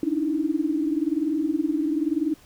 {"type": "tone cluster", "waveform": "sine", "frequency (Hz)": [285.9, 305, 326], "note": ["D4", "D#4", "E4"], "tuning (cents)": [-46, -34, -19], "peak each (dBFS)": [-27, -25, -26], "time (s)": [0.03, 2.34], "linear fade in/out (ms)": 2, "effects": ["pink hiss -54 dBFS RMS until 2.45 s"]}